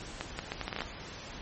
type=accelerating click train; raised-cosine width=0.3 ms; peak=-17 dBFS; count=10; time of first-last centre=0.21-0.819 s; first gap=180 ms; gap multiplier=0.72; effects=pink hiss -44 dBFS RMS until 1.41 s + MP3 32 kbps